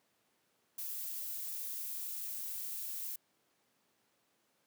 violet noise, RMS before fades -41 dBFS, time 0.78-3.16 s, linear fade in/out 5 ms, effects pink hiss -75 dBFS RMS until 4.66 s + high-pass 200 Hz 12 dB/octave

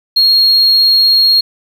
sine tone, 4271 Hz, C8, 35 cents sharp, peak -4 dBFS, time 0.16-1.41 s, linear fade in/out 10 ms, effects tanh soft clip ceiling -4 dBFS + 7-bit

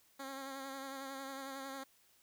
10% pulse tone with vibrato, 270.5 Hz, C#4, 42 cents flat, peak -35 dBFS, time 0.19-1.84 s, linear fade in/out 10 ms, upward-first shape sine, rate 11 Hz, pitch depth 31 cents each way, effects white hiss -69 dBFS RMS until 2.22 s

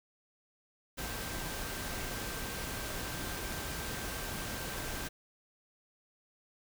sine tone in noise, 1568 Hz, G6, in tune, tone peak -48 dBFS, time 0.97-5.09 s, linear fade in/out 20 ms, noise pink, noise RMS -39 dBFS, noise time 0.97-5.09 s, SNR -12 dB, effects none

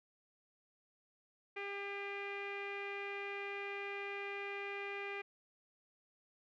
sawtooth tone with low-pass filter, 400.4 Hz, G4, 37 cents sharp, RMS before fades -43 dBFS, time 1.56-5.22 s, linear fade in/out 10 ms, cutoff 2300 Hz, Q 6.4, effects none

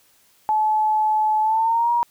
sine tone with pitch glide, 861 to 949.8 Hz, A5 to A#5, -38 to +32 cents, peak -16 dBFS, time 0.49-2.03 s, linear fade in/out 0 ms, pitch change +170 cents, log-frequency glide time 1.41-1.91 s, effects white hiss -58 dBFS RMS until 2.1 s

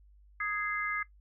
harmonic tone, 415.3 Hz, G#4, in tune, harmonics 3 / 4 / 5, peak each -36 / -35 / -35 dBFS, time 0.4-1.03 s, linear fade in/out 5 ms, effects noise-tail reverb RT60 0.1 s tail -17 dB re dry + added 50 Hz sine -56 dBFS peak until 1.2 s

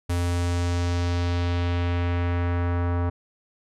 square tone with low-pass filter sweep, 87.31 Hz, F2, in tune, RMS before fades -24 dBFS, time 0.09-3.1 s, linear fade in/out 10 ms, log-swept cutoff 11000 to 1200 Hz, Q 1.3, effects none

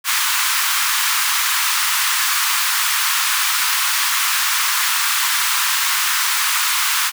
pink high-pass noise, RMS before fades -18 dBFS, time 0.04-7.12 s, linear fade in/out 50 ms, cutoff 1000 Hz, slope 48 dB/octave, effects none

